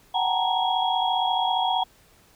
sine tone cluster, 744 / 779 / 895 / 946 / 3314 Hz, F#5 / G5 / A5 / A#5 / G#7, +9 / -11 / +29 / +25 / -4 cents, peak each -25 / -29 / -29 / -27 / -28 dBFS, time 0.14-1.84 s, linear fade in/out 10 ms, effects pink hiss -57 dBFS RMS until 2.35 s

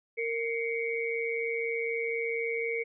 sine tone cluster, 461.3 / 2113 / 2257 Hz, A#4 / C7 / C#7, -18 / +16 / +31 cents, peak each -31 / -37 / -34 dBFS, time 0.17-2.84 s, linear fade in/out 20 ms, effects none

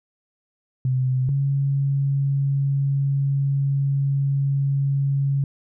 sine tone pair in turn, 129.1 / 138.69 Hz, C3 / C#3, -23 / +1 cents, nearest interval minor second, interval 124 cents, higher second, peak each -18 / -18 dBFS, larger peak neither, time 0.85-1.29 / 1.29-5.44 s, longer second, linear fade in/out 2 ms, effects none

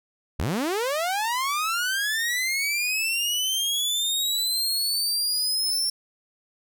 sawtooth linear sweep, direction up, 50.6 to 5430 Hz, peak -20 dBFS, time 0.39-5.9 s, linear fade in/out 5 ms, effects none

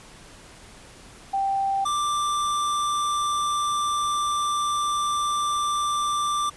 sine / square tone pair in turn, 784 / 1179.4 Hz, G5 / D6, 0 / +7 cents, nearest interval perfect fifth, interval 707 cents, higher second, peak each -21 / -23 dBFS, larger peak first, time 1.33-1.85 / 1.85-6.5 s, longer second, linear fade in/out 10 ms, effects pink hiss -47 dBFS RMS until 6.56 s + resampled to 24000 Hz

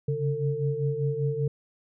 sine tone cluster, 137.3 / 142.4 / 450 Hz, C#3 / C#3 / A4, -16 / +47 / +39 cents, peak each -29 dBFS, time 0.08-1.48 s, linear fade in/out 5 ms, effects none

